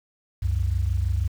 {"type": "tone pair together", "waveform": "sine", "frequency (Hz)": [66.94, 93.1], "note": ["C2", "F#2"], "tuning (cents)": [40, 11], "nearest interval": "tritone", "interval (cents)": 571, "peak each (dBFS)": -23, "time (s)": [0.42, 1.28], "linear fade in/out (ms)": 10, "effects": ["tanh soft clip ceiling -13 dBFS", "8-bit"]}